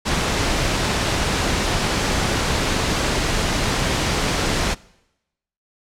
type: noise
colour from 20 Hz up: pink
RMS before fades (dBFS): -20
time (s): 0.05-4.75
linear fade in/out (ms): 20
effects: noise-tail reverb RT60 0.9 s tail -23 dB re dry + low-pass 7000 Hz 12 dB/octave